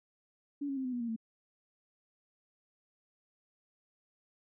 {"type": "tone with pitch steps", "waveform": "sine", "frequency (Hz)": [285.4, 274.2, 263.5, 253.2, 243.3, 233.8, 224.7], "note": ["D4", "C#4", "C4", "B3", "B3", "A#3", "A3"], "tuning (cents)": [-49, -19, 12, 43, -26, 5, 37], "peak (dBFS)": -33, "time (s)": [0.61, 1.163], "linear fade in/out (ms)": 10, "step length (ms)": 79, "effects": []}